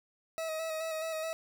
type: tone with vibrato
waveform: 40% pulse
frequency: 640 Hz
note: D#5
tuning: 49 cents sharp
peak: -33 dBFS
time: 0.38-1.33 s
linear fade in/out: 0 ms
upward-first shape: square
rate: 4.7 Hz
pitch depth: 23 cents each way
effects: none